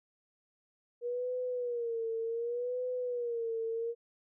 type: tone with vibrato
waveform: sine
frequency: 476.6 Hz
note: A#4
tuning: 38 cents sharp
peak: -32 dBFS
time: 1.01-3.95 s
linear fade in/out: 50 ms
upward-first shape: sine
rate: 0.67 Hz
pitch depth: 91 cents each way
effects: none